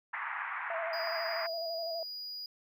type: band-pass noise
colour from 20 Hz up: white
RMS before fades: -38 dBFS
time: 0.13-1.47 s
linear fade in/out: 10 ms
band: 840 to 2100 Hz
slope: 48 dB/octave
type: tone with vibrato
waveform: sine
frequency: 662 Hz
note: E5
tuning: 7 cents sharp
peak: -35 dBFS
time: 0.7-2.03 s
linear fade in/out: 2 ms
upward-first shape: square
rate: 12 Hz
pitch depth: 34 cents each way
type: tone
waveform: triangle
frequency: 4900 Hz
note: D#8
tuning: 27 cents flat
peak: -38 dBFS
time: 0.93-2.46 s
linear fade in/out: 2 ms
effects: none